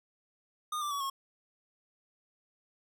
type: tone with pitch steps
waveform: square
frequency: 1223 / 1176.6 / 1131.9 / 1088.9 Hz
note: D#6 / D6 / C#6 / C#6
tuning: -30 / +3 / +36 / -31 cents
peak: -33 dBFS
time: 0.72-1.1 s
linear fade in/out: 5 ms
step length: 95 ms
effects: none